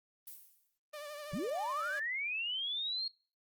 violet noise with exponential decay, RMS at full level -45 dBFS, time 0.27-0.78 s, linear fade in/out 5 ms, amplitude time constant 110 ms
sawtooth tone with vibrato, 592 Hz, D5, 14 cents sharp, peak -39 dBFS, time 0.93-2 s, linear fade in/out 10 ms, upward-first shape triangle, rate 12 Hz, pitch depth 57 cents each way
sine linear sweep, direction up, 139.1 to 4314 Hz, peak -34 dBFS, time 1.33-3.08 s, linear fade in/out 5 ms
effects noise-tail reverb RT60 0.4 s tail -24 dB re dry + Opus 24 kbps

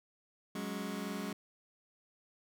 sawtooth chord, F# suspended second, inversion none, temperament just, 185 / 208.1 / 277.5 Hz, F#3 / G#3 / C#4, 0 / +4 / +2 cents, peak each -38 / -36 / -39 dBFS, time 0.55-1.33 s, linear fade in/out 5 ms, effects none

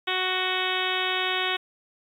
harmonic tone with a mistuned harmonic, 370.5 Hz, F#4, 2 cents sharp, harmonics 1 / 2 / 3 / 4 / 5 / 6 / 7 / 8 / 9 / 10, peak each -33 / -33 / -33 / -33 / -33 / -33 / -33 / -33 / -33 / -33 dBFS, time 0.07-1.57 s, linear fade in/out 10 ms, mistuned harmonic 8, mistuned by +25 cents, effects 9-bit

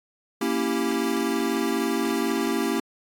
square chord, A# diminished seventh, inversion none, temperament equal, 233.1 / 277.2 / 329.6 / 392 Hz, A#3 / C#4 / E4 / G4, 0 / 0 / 0 / 0 cents, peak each -29 dBFS, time 0.41-2.8 s, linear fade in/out 5 ms, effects AAC 64 kbps

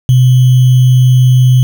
sine tone with sample-and-hold, 127 Hz, B2, 49 cents sharp, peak -3 dBFS, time 0.09-1.63 s, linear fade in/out 0 ms, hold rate 3150 Hz, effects none

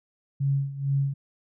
sine tone with tremolo, 138.59 Hz, C#3, in tune, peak -20 dBFS, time 0.4-1.14 s, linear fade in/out 10 ms, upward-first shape sine, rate 2.2 Hz, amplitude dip 80%, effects none

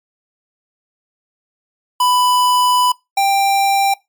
square tone pair in turn, 994 / 788.9 Hz, B5 / G5, +11 / +11 cents, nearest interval major third, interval 400 cents, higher first, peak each -12 / -12 dBFS, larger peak neither, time 2-2.92 / 3.17-3.94 s, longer first, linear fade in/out 5 ms, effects noise-tail reverb RT60 0.2 s tail -22 dB re dry + MP3 96 kbps

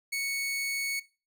sawtooth tone, 2217 Hz, C#7, in tune, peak -26 dBFS, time 0.12-1 s, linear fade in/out 10 ms, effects noise-tail reverb RT60 0.3 s tail -18 dB re dry

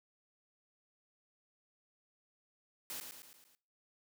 white noise with echo, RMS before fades -43 dBFS, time 2.9-3 s, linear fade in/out 0 ms, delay 110 ms, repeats 5, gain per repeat -5 dB, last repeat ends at 3.55 s, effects noise-tail reverb RT60 0.4 s tail -20 dB re dry

